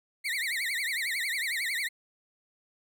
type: tone with vibrato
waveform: 35% pulse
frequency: 2040 Hz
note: C7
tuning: 44 cents flat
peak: -27 dBFS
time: 0.24-1.89 s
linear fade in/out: 20 ms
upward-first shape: triangle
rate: 11 Hz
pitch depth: 240 cents each way
effects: none